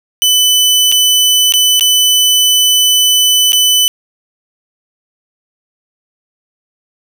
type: tone with dropouts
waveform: sawtooth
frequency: 3000 Hz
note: F#7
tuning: 23 cents sharp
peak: -4 dBFS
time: 0.22-3.88 s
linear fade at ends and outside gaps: 0 ms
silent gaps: 0.917-0.923 / 1.523-1.538 / 1.796-1.809 / 3.521-3.531 s
effects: none